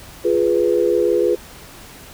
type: chord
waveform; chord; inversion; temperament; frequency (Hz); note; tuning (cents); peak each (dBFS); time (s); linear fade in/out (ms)
sine; F diminished; none; equal; 349.2 / 415.3 / 493.9; F4 / Ab4 / Cb5; 0 / 0 / 0; -18; 0.24-1.36; 20
effects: pink hiss -40 dBFS RMS until 2.13 s